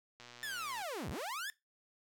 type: click train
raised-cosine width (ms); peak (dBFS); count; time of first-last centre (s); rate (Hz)
0.2; -35; 76; 0.2-0.82; 121
type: linear two-way sweep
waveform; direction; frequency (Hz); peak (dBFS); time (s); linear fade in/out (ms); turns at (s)
sawtooth; down then up; 1796 to 51 to 1796; -35; 0.43-1.5; 0; 1.1
effects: noise-tail reverb RT60 0.2 s tail -20 dB re dry